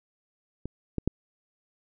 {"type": "clicks", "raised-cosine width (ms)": 3, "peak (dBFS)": [-21, -15, -11], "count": 3, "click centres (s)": [0.656, 0.983, 1.076], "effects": []}